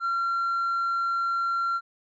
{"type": "tone with tanh clipping", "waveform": "triangle", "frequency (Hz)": 1370, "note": "F6", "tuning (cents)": -34, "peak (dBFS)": -24, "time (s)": [0, 1.81], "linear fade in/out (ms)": 50, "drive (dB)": 6, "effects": []}